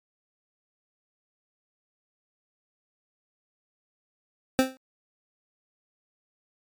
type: tone with exponential decay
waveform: 25% pulse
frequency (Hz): 261.6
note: C4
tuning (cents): 0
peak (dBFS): -11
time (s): 4.59-4.77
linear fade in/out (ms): 0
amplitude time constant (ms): 39
effects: MP3 96 kbps